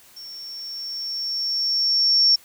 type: tone with level ramp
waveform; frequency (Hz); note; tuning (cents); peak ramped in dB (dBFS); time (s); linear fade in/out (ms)
sine; 5470; F8; -37; -36 to -12; 0.16-2.36; 10
effects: white hiss -51 dBFS RMS until 2.44 s